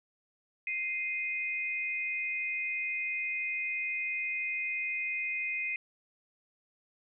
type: tone pair together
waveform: sine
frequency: 2096 / 2493 Hz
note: C7 / D#7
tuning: +2 / +3 cents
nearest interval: minor third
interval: 301 cents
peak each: -35 / -33 dBFS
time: 0.67-5.76 s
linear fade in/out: 2 ms
effects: none